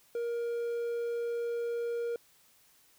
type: tone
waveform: triangle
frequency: 470.8 Hz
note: A#4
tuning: 17 cents sharp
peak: -29 dBFS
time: 0.15-2.16 s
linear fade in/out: 2 ms
effects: white hiss -64 dBFS RMS until 2.98 s